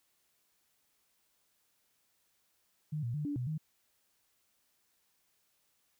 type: tone with pitch steps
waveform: sine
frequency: 152.2 / 118.5 / 149.5 / 289.4 / 124.2 / 155.7 Hz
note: D#3 / A#2 / D3 / D4 / B2 / D#3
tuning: -38 / +29 / +31 / -25 / +10 / +2 cents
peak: -33 dBFS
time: 2.92-3.58 s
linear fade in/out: 10 ms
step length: 110 ms
effects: white hiss -75 dBFS RMS until 5.99 s